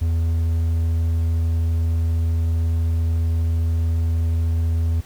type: tone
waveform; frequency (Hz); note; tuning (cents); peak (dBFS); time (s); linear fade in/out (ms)
triangle; 82.41; E2; 0; -15; 0.01-5.01; 10
effects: pink hiss -48 dBFS RMS until 5.05 s